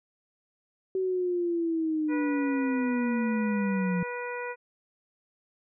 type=linear sweep; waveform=sine; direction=down; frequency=380 to 174.61 Hz; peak=-25 dBFS; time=0.95-4.03 s; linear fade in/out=2 ms
type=harmonic tone; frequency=487.8 Hz; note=B4; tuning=21 cents flat; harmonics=1 / 2 / 3 / 4 / 5; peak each=-35 / -38 / -40 / -41 / -42 dBFS; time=2.08-4.56 s; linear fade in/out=50 ms
effects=none